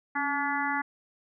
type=harmonic tone with a mistuned harmonic; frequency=286.1 Hz; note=D4; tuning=45 cents flat; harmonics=1 / 3 / 4 / 5 / 6 / 7; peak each=-35 / -31 / -35 / -34 / -33 / -35 dBFS; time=0.15-0.82 s; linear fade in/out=10 ms; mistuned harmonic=1; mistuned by=-59 cents; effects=none